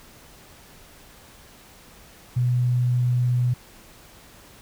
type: tone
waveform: sine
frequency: 123.47 Hz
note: B2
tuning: in tune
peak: -18 dBFS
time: 2.36-3.54 s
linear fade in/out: 10 ms
effects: pink hiss -49 dBFS RMS until 4.61 s